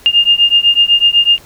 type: beating tone pair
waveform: sine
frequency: 2815 / 2823 Hz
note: F7 / F7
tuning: +13 / +18 cents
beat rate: 8 Hz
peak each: -10 dBFS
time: 0.06-1.38 s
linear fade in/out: 0 ms
effects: pink hiss -41 dBFS RMS until 1.45 s